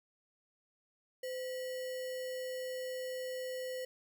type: tone with sample-and-hold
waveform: sine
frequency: 512 Hz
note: C5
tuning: 38 cents flat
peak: -37 dBFS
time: 1.23-3.85 s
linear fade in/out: 5 ms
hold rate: 2450 Hz
effects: none